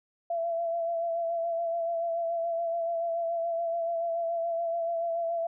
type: tone with vibrato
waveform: sine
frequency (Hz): 673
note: E5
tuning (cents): +36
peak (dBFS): -27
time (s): 0.3-5.47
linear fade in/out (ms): 5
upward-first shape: sine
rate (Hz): 7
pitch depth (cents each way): 30
effects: none